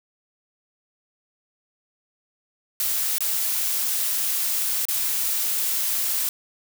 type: noise with dropouts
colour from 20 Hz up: blue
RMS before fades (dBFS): -24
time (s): 2.8-6.29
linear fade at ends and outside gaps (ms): 1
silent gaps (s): 3.183-3.206 / 4.853-4.885
effects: none